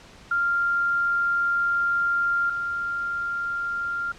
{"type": "tone pair in turn", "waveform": "sine", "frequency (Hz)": [1393, 1393], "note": ["F6", "F6"], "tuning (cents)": [-5, -5], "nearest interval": "unison", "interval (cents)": 0, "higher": "neither", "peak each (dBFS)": [-20, -25], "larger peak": "first", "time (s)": [[0.31, 2.5], [2.5, 4.12]], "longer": "first", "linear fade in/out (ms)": 5, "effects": ["pink hiss -48 dBFS RMS until 4.18 s", "low-pass 6000 Hz 12 dB/octave"]}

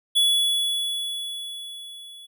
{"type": "tone with level ramp", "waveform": "square", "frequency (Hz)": 3400, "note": "G#7", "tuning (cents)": 40, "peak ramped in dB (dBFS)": [-16, -42], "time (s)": [0.15, 2.27], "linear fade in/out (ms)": 20, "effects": []}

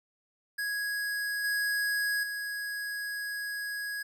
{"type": "tone with level steps", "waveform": "square", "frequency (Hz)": 1661.2, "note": "G#6", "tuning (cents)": 0, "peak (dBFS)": [-31, -28, -34], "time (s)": [0.58, 4.03], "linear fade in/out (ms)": 10, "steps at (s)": [1.44, 2.23], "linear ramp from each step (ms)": 5, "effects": []}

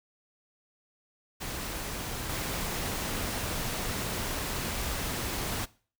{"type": "noise with level steps", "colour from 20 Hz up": "pink", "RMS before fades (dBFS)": [-36, -33], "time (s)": [1.4, 5.66], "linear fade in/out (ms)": 20, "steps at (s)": 2.29, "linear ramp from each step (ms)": 5, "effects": ["noise-tail reverb RT60 0.4 s tail -20 dB re dry"]}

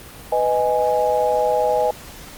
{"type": "chord", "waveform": "sine", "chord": "G# minor", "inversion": "first", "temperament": "just", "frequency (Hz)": [498.4, 623, 830.6], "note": ["B4", "D#5", "G#5"], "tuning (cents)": [16, 2, 0], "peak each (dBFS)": -20, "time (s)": [0.32, 1.91], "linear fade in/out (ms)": 5, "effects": ["pink hiss -39 dBFS RMS until 2.37 s", "Opus 32 kbps"]}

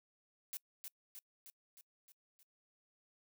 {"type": "noise with echo", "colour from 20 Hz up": "blue", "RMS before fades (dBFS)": -43, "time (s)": [0.53, 0.57], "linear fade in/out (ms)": 0, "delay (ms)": 310, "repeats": 6, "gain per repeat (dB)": -4, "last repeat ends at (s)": 2.43, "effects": ["noise-tail reverb RT60 0.1 s tail -26 dB re dry"]}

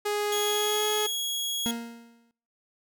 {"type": "tone with pitch glide", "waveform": "sawtooth", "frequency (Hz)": [415.3, 423.3], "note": ["G#4", "G#4"], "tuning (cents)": [0, 33], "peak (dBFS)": -22, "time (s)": [0.05, 1.07], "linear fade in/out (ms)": 10, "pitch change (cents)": 33, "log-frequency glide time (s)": [0.43, 0.86]}
{"type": "tone", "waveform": "sawtooth", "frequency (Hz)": 3322, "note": "G#7", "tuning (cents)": 0, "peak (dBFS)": -25, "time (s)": [0.32, 1.71], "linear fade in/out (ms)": 2}
{"type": "tone with exponential decay", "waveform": "40% pulse", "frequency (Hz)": 233.1, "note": "A#3", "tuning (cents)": 0, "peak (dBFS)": -25, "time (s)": [1.66, 2.31], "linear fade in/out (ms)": 0, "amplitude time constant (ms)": 140}
{"effects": ["noise-tail reverb RT60 0.6 s tail -23 dB re dry"]}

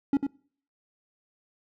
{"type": "tone with echo", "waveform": "triangle", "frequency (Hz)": 278.8, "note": "C#4", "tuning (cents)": 10, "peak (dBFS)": -17, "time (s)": [0.13, 0.17], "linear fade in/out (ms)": 2, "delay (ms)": 97, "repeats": 1, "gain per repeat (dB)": -6, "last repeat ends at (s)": 0.267, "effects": ["noise-tail reverb RT60 0.5 s tail -23 dB re dry"]}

